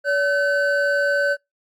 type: tone pair together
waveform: triangle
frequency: 570 / 1523.2 Hz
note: C#5 / F#6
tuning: +48 / +50 cents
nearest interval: octave + perfect fourth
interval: 1702 cents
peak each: -18 dBFS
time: 0.04-1.37 s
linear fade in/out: 50 ms
effects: noise-tail reverb RT60 0.2 s tail -26 dB re dry + AAC 64 kbps